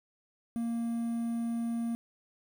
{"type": "tone with quantisation", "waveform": "triangle", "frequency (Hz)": 232.3, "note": "A#3", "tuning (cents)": -6, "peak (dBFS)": -28, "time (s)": [0.56, 1.95], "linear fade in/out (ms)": 0, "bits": 9, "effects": []}